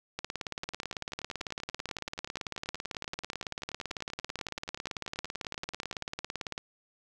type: two click trains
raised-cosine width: 0.2 ms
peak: -17 / -24 dBFS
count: 116 / 57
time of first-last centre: 0.19-6.579 / 0.64-6.025 s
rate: 18 / 10.4 Hz
effects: none